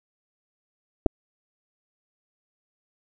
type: clicks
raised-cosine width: 2 ms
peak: -6 dBFS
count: 2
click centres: 1.061 / 1.064 s
effects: none